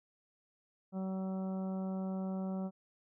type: harmonic tone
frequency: 189.5 Hz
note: F#3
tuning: 42 cents sharp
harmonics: 1 / 2 / 3 / 4 / 5 / 6 / 7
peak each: -35 / -48 / -46 / -50 / -57 / -60 / -58 dBFS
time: 0.92-2.71 s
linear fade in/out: 50 ms
effects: none